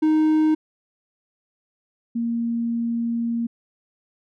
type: tone pair in turn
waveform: triangle / sine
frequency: 311.1 / 233.1 Hz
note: D#4 / A#3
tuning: 0 / 0 cents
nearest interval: perfect fourth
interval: 500 cents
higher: first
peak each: -13 / -21 dBFS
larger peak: first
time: 0.02-0.55 / 2.15-3.47 s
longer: second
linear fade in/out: 10 ms
effects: none